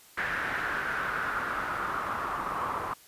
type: noise with low-pass filter sweep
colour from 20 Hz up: white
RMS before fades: -32 dBFS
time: 0.17-2.94 s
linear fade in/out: 10 ms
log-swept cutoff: 1700 to 1100 Hz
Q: 4.4
effects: white hiss -55 dBFS RMS until 3.07 s + resampled to 32000 Hz